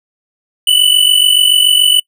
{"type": "tone pair together", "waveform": "square", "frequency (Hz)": [2960, 3007], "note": ["F#7", "F#7"], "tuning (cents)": [0, 27], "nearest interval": "unison", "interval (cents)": 27, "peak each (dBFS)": -10, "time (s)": [0.67, 2], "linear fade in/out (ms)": 5, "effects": ["noise-tail reverb RT60 0.1 s tail -26 dB re dry"]}